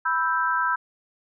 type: chord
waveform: sine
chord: E minor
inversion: second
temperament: equal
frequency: 987.8 / 1318.5 / 1568 Hz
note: B5 / E6 / G6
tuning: 0 / 0 / 0 cents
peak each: -25 dBFS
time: 0.05-0.76 s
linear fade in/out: 10 ms
effects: none